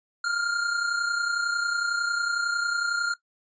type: tone pair together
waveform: square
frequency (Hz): 1396.9 / 1427.9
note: F6 / F6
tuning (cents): 0 / +38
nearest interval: unison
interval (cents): 38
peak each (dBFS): -26 / -31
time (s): 0.24-3.14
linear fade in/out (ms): 5
effects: noise-tail reverb RT60 0.1 s tail -17 dB re dry + resampled to 16000 Hz